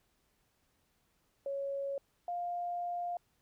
sine tone pair in turn, 554.4 / 702.1 Hz, C#5 / F5, 0 / +9 cents, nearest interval major third, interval 409 cents, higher second, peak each -34 / -34 dBFS, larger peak neither, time 1.46-1.98 / 2.28-3.17 s, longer second, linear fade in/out 2 ms, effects pink hiss -75 dBFS RMS until 3.41 s

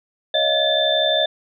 sine tone cluster, 563 / 628 / 700 / 1717 / 3558 Hz, C#5 / D#5 / F5 / A6 / A7, +27 / +16 / +4 / -43 / +19 cents, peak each -24 / -20 / -27 / -27 / -19 dBFS, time 0.34-1.26 s, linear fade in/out 5 ms, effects none

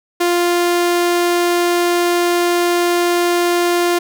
sawtooth tone, 349.2 Hz, F4, in tune, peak -9 dBFS, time 0.2-3.99 s, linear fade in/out 10 ms, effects none

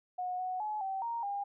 sine tone with pitch steps, 728 / 739 / 850 / 771 / 932 / 805 Hz, F#5 / F#5 / G#5 / G5 / A#5 / G5, -28 / -2 / +40 / -29 / -1 / +46 cents, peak -33 dBFS, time 0.18-1.44 s, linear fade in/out 10 ms, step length 210 ms, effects none

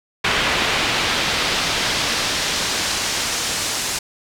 brown noise with band-pass filter sweep, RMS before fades -21 dBFS, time 0.24-3.99 s, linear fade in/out 5 ms, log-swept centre 2800 to 7300 Hz, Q 0.96, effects none

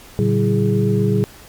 sine tone cluster, 114 / 141.9 / 190.1 / 335.8 / 414.2 Hz, A#2 / C#3 / F#3 / E4 / G#4, -38 / +41 / +47 / +32 / -5 cents, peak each -18 / -22 / -18 / -27 / -20 dBFS, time 0.19-1.24 s, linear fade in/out 0 ms, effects pink hiss -42 dBFS RMS until 1.48 s + MP3 96 kbps

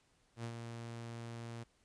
sawtooth tone with ADSR envelope, 116.54 Hz, A#2, in tune, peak -35 dBFS, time 0.36-1.64 s, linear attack 81 ms, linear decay 75 ms, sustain -5 dB, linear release 14 ms, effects pink hiss -73 dBFS RMS until 1.84 s + resampled to 22050 Hz

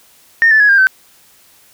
sine tone with pitch steps, 1829 / 1750.4 / 1675.3 / 1603.3 / 1534.5 Hz, A#6 / A6 / G#6 / G6 / G6, -33 / -9 / +15 / +39 / -37 cents, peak -5 dBFS, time 0.42-0.87 s, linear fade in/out 0 ms, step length 90 ms, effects tanh soft clip ceiling -1 dBFS + white hiss -48 dBFS RMS until 1.73 s

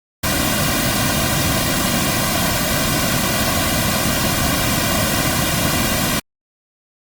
pink noise with comb filter, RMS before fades -18 dBFS, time 0.23-6.2 s, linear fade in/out 10 ms, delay 2.3 ms, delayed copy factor -0.8, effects Opus 48 kbps

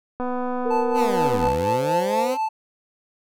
click train, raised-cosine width 1 ms, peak -15 dBFS, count 319, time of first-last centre 0.2-1.477 s, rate 249 Hz
sine tone with pitch glide, 466.2 to 520.3 Hz, A#4 to C5, 0 to -10 cents, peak -22 dBFS, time 0.65-2.35 s, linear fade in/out 10 ms, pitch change +190 cents, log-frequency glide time 0.94-1.91 s
triangle tone with tremolo, 878 Hz, A5, 4 cents flat, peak -18 dBFS, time 0.7-2.49 s, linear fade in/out 10 ms, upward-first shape sine, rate 4.2 Hz, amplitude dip 80%
15% pulse linear two-way sweep, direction down then up, 270 to 58.27 to 270 Hz, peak -19 dBFS, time 0.94-2.38 s, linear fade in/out 50 ms, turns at 1.48 s
effects none

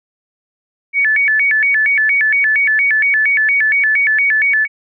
sine tone with vibrato, 1975.5 Hz, B6, in tune, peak -10 dBFS, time 0.93-4.68 s, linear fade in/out 50 ms, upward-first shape square, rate 4.3 Hz, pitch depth 220 cents each way, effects none

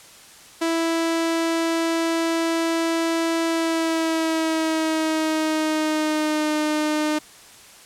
sawtooth tone with pitch glide, 330 to 304.4 Hz, E4 to D#4, +2 to -38 cents, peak -16 dBFS, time 0.61-7.19 s, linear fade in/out 10 ms, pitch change -140 cents, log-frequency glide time 3.46-6.54 s, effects white hiss -46 dBFS RMS until 7.85 s + low-pass 10000 Hz 12 dB/octave

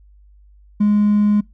triangle tone with hard clipping, 207.7 Hz, G#3, in tune, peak -12 dBFS, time 0.8-1.41 s, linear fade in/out 10 ms, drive 4 dB, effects noise-tail reverb RT60 0.2 s tail -24 dB re dry + added 50 Hz sine -45 dBFS peak until 1.53 s

